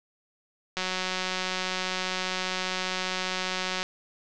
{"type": "click train", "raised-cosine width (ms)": 0.2, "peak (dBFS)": -12, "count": 567, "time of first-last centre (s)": [0.77, 3.829], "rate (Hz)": 185, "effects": ["low-pass 7000 Hz 12 dB/octave"]}